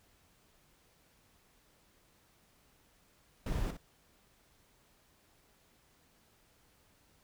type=noise with echo; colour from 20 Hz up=brown; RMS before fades=-34 dBFS; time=3.46-3.71 s; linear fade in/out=5 ms; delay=61 ms; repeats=1; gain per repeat=-9 dB; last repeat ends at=3.771 s; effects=pink hiss -68 dBFS RMS until 7.23 s